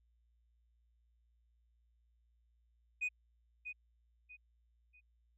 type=tone with echo; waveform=sine; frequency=2489 Hz; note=D#7; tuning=in tune; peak=-31 dBFS; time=3.01-3.09 s; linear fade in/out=20 ms; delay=640 ms; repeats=3; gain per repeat=-10 dB; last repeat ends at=5.01 s; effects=tanh soft clip ceiling -32 dBFS + added 58 Hz sine -70 dBFS peak until 5.37 s